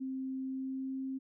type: tone with pitch glide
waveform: sine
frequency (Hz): 263.4 to 265.4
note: C4 to C4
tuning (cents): +12 to +25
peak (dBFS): -35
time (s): 0-1.19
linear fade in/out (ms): 20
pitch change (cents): +13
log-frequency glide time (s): 0.42-0.96
effects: none

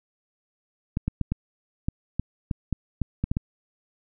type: clicks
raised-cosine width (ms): 5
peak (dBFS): -12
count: 12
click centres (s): 0.971 / 1.08 / 1.213 / 1.32 / 1.885 / 2.196 / 2.512 / 2.727 / 3.017 / 3.24 / 3.315 / 3.369
effects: none

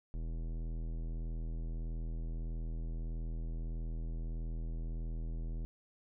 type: tone with tanh clipping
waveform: sine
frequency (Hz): 40.8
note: E1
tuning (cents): -17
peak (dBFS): -38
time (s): 0.14-5.65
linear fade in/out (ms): 0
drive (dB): 17
effects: none

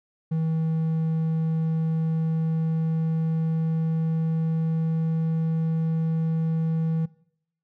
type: tone with pitch glide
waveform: triangle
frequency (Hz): 160.8 to 161.73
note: E3 to E3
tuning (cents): -43 to -33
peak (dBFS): -20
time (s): 0.31-7.06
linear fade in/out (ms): 10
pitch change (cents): +10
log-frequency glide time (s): 1.03-5.25
effects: noise-tail reverb RT60 0.7 s tail -21 dB re dry

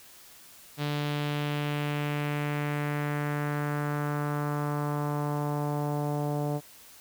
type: tone with low-pass filter sweep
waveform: sawtooth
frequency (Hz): 146.83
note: D3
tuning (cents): 0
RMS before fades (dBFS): -30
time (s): 0.77-6.61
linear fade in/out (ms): 50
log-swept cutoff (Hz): 3900 to 680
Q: 2
effects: white hiss -52 dBFS RMS until 7 s

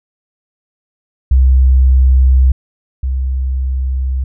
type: tone pair in turn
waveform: sine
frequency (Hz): 64.9 / 65.22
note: C2 / C2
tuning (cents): -13 / -5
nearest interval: unison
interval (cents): 8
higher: second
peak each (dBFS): -5 / -13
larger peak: first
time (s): 1.31-2.52 / 3.03-4.24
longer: neither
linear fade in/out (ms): 5
effects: none

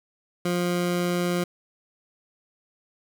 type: tone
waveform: 20% pulse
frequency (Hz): 176.3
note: F3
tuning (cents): +17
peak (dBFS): -18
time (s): 0.45-1.44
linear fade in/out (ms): 5
effects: none

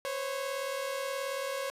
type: tone pair together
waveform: sawtooth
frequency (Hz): 510 / 548.6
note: C5 / C#5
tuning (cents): -44 / -18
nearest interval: minor second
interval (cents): 126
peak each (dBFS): -35 / -30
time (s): 0.05-1.7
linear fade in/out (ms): 0
effects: resampled to 32000 Hz + 11-bit

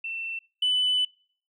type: tone pair in turn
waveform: sine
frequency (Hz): 2687 / 2997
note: E7 / F#7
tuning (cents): +33 / +22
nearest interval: major second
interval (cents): 189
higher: second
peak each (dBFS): -30 / -19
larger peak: second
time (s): 0.04-0.39 / 0.62-1.05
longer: second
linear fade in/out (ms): 5
effects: noise-tail reverb RT60 0.5 s tail -26 dB re dry + tanh soft clip ceiling -18 dBFS

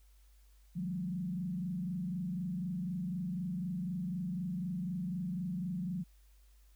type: tone with frequency modulation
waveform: sine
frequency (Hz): 180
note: F#3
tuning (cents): -47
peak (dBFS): -34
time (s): 0.75-6.04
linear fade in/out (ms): 20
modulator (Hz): 24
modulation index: 0.89
effects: added 50 Hz sine -59 dBFS peak until 6.75 s + white hiss -72 dBFS RMS until 6.75 s

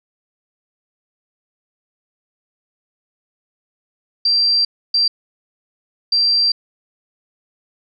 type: tone bursts at uneven times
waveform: sine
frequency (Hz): 4713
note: D8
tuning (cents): +5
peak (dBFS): -12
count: 3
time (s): 4.25-4.65 / 4.94-5.08 / 6.12-6.52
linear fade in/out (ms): 5
effects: none

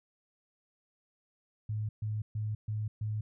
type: tone bursts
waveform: sine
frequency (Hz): 107.2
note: A2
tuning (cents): -45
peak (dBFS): -31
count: 5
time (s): 1.69-3.21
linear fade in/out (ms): 5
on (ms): 200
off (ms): 130
effects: none

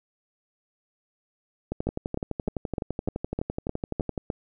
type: two click trains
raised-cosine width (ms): 2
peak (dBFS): -15 / -14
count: 30 / 9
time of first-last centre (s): 1.72-4.178 / 1.87-4.302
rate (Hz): 11.8 / 3.29
effects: none

